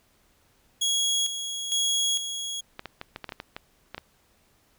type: tone with tremolo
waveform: 25% pulse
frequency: 3322 Hz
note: G#7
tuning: in tune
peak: -19 dBFS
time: 0.81-2.61 s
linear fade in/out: 10 ms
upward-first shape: square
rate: 1.1 Hz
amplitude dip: 60%
type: clicks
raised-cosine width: 0.3 ms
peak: -19 dBFS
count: 11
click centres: 2.794 / 2.857 / 3.014 / 3.161 / 3.243 / 3.292 / 3.322 / 3.401 / 3.565 / 3.946 / 3.98 s
effects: pink hiss -64 dBFS RMS until 4.78 s